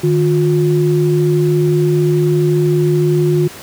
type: tone pair together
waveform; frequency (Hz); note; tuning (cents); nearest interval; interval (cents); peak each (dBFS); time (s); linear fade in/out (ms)
sine; 152.3 / 356.5; D#3 / F4; -37 / +36; octave + minor third; 1473; -12 / -13; 0.03-3.48; 10
effects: pink hiss -33 dBFS RMS until 3.62 s + high-pass 100 Hz 12 dB/octave